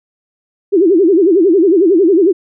sine tone with vibrato, 360.3 Hz, F#4, 46 cents flat, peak -6 dBFS, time 0.72-2.33 s, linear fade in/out 20 ms, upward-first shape sine, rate 11 Hz, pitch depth 220 cents each way, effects none

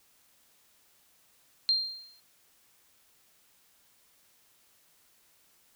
sine tone with exponential decay, 4186 Hz, C8, in tune, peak -20 dBFS, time 1.69-2.2 s, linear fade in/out 0 ms, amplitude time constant 110 ms, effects white hiss -65 dBFS RMS until 5.75 s

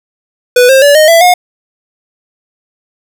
square tone with pitch steps, 493.9 / 532.4 / 573.9 / 618.7 / 666.9 / 718.9 Hz, B4 / C5 / D5 / D#5 / E5 / F5, 0 / +30 / -40 / -10 / +20 / +50 cents, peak -3 dBFS, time 0.56-1.34 s, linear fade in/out 5 ms, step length 130 ms, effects none

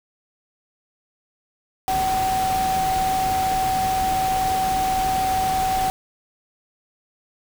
sine tone in noise, 758 Hz, F#5, 42 cents sharp, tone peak -19 dBFS, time 1.88-5.9 s, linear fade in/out 0 ms, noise pink, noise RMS -29 dBFS, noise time 1.88-5.9 s, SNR +7 dB, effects none

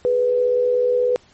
sine tone pair together, 417.3 / 493.9 Hz, G#4 / B4, +8 / 0 cents, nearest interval minor third, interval 292 cents, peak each -25 / -15 dBFS, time 0.05-1.16 s, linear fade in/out 0 ms, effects pink hiss -53 dBFS RMS until 1.33 s + MP3 32 kbps

